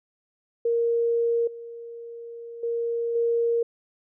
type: tone with level steps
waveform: sine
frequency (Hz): 466.8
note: A#4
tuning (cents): +2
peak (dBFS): -20 / -36 / -24 / -20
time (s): 0.65-3.63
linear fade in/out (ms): 5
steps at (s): 1.47 / 2.63 / 3.15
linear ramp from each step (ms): 5
effects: none